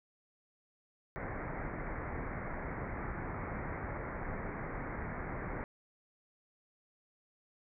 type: low-pass noise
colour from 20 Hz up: pink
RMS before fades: -40 dBFS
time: 1.16-5.64 s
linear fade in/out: 0 ms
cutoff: 2200 Hz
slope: 96 dB/octave
effects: none